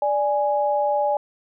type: tone pair together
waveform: sine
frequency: 587.3 / 830.6 Hz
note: D5 / G#5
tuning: 0 / 0 cents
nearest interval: tritone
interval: 600 cents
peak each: -21 dBFS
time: 0.02-1.17 s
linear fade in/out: 2 ms
effects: none